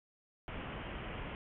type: low-pass noise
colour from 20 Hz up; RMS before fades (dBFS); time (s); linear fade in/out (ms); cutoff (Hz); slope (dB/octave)
pink; -43; 0.48-1.35; 0; 3200; 96
effects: none